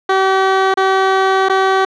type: tone with dropouts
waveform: 15% pulse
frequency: 382.6 Hz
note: G4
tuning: 42 cents flat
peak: -4 dBFS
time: 0.09-1.85 s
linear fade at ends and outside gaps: 5 ms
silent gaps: 0.741-0.772 / 1.487-1.496 s
effects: low-pass 3000 Hz 12 dB/octave